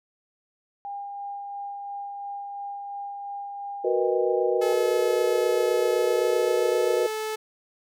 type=tone with tremolo; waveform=sine; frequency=805 Hz; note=G5; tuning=46 cents sharp; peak=-31 dBFS; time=0.85-4.73 s; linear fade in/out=0 ms; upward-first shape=sine; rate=2.9 Hz; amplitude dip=25%
type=chord; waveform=sine; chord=B major seventh; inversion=second; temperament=equal; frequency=370 / 466.2 / 493.9 / 622.3 Hz; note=F#4 / A#4 / B4 / D#5; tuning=0 / 0 / 0 / 0 cents; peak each=-26 / -26 / -25 / -30 dBFS; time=3.84-7.07 s; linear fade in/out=10 ms
type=tone with pitch glide; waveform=sawtooth; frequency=430 to 434.2 Hz; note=A4 to A4; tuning=-40 to -23 cents; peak=-24 dBFS; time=4.61-7.36 s; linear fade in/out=10 ms; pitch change=+17 cents; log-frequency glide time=5.93-6.88 s
effects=none